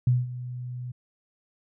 sine tone with ADSR envelope, 124.2 Hz, B2, 10 cents sharp, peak -16 dBFS, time 0.07-0.92 s, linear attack 3 ms, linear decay 190 ms, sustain -16 dB, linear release 10 ms, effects none

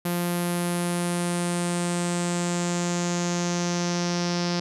sawtooth tone with low-pass filter sweep, 174.61 Hz, F3, in tune, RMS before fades -26 dBFS, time 0.05-4.6 s, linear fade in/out 5 ms, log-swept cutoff 12000 to 5200 Hz, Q 4.9, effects none

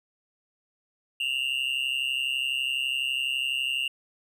triangle tone with amplitude modulation, 2794 Hz, F7, in tune, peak -20 dBFS, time 1.2-3.88 s, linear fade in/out 5 ms, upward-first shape sine, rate 132 Hz, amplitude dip 90%, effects none

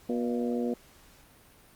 harmonic tone with a mistuned harmonic, 120.6 Hz, B2, 41 cents flat, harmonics 2 / 3 / 4 / 5 / 6, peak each -29 / -35 / -33 / -41 / -42 dBFS, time 0.09-0.74 s, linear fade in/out 5 ms, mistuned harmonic 6, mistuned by -70 cents, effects pink hiss -57 dBFS RMS until 1.75 s + Opus 48 kbps

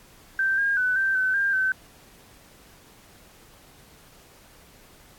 sine tone with pitch steps, 1563 / 1618 / 1501 / 1564 / 1522 / 1597 / 1533 Hz, G6 / G#6 / F#6 / G6 / F#6 / G6 / G6, -6 / -46 / +24 / -4 / +48 / +32 / -39 cents, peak -20 dBFS, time 0.39-1.72 s, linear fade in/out 2 ms, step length 190 ms, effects pink hiss -53 dBFS RMS until 5.18 s + AAC 64 kbps

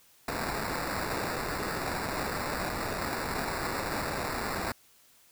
white noise with sample-and-hold, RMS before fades -33 dBFS, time 0.28-4.72 s, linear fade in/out 2 ms, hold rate 3150 Hz, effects white hiss -61 dBFS RMS until 5.31 s

